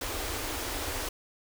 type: band-stop noise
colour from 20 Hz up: pink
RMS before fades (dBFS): -34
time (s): 0.01-1.09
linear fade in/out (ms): 5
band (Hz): 110 to 250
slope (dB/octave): 96
effects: none